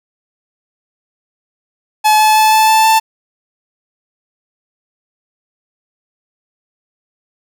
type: tone with pitch steps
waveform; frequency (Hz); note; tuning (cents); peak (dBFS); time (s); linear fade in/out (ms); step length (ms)
45% pulse; 857 / 862.5 / 868 / 873.5 / 879.1 / 884.7; A5 / A5 / A5 / A5 / A5 / A5; -46 / -35 / -24 / -13 / -2 / +9; -7; 2.04-3; 20; 160
effects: none